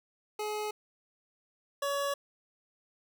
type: tone pair in turn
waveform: 25% pulse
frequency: 423.1 / 563.7 Hz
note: G#4 / C#5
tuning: +32 / +29 cents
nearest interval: perfect fourth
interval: 497 cents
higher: second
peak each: -29 / -26 dBFS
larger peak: second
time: 0.39-0.71 / 1.82-2.14 s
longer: neither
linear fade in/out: 5 ms
effects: none